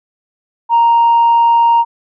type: tone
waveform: sine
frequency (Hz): 932.3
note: A#5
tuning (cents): 0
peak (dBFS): -5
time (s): 0.69-1.85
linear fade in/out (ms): 50
effects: tanh soft clip ceiling -4 dBFS